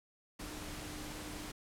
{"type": "tone in noise", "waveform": "sine", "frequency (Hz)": 302, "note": "D4", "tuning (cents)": 48, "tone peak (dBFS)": -49, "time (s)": [0.39, 1.52], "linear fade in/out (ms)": 10, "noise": "pink", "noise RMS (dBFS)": -45, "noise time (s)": [0.39, 1.52], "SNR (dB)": -7, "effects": ["low-pass 12000 Hz 12 dB/octave"]}